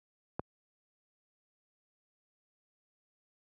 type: click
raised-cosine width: 1 ms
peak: -19 dBFS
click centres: 0.395 s
effects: high-pass 80 Hz 12 dB/octave